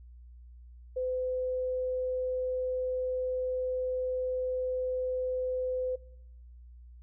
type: tone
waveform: sine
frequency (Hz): 509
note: C5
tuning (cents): -48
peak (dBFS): -29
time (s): 0.96-5.96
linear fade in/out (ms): 10
effects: noise-tail reverb RT60 0.8 s tail -22 dB re dry + added 60 Hz sine -48 dBFS peak until 7.02 s